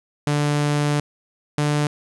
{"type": "tone pair in turn", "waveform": "sawtooth", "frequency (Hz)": [146.83, 147.85], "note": ["D3", "D3"], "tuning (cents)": [0, 12], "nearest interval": "unison", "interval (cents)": 12, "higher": "second", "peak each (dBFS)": [-14, -14], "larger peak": "neither", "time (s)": [[0.27, 1], [1.58, 1.87]], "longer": "first", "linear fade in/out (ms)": 2, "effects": ["resampled to 24000 Hz", "8-bit"]}